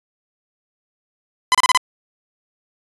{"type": "tone bursts", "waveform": "sawtooth", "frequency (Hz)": 1013, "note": "B5", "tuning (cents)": 44, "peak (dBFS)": -7, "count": 5, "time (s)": [1.52, 1.774], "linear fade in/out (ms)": 0, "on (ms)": 26, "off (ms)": 31, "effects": ["resampled to 24000 Hz"]}